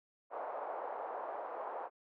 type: band-pass noise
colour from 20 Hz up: white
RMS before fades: -42 dBFS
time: 0.3-1.9 s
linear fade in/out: 50 ms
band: 510 to 930 Hz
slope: 24 dB/octave
effects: none